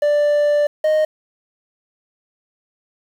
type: tone pair in turn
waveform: triangle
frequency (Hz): 588 / 619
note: D5 / D#5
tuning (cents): +2 / -9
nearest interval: minor second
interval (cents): 89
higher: second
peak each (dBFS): -11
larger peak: neither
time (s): 0.02-0.67 / 0.84-1.05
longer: first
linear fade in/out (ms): 5
effects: 7-bit